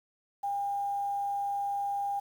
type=tone with quantisation; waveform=sine; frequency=804 Hz; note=G5; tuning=44 cents sharp; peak=-29 dBFS; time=0.43-2.2 s; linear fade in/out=10 ms; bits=9; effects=none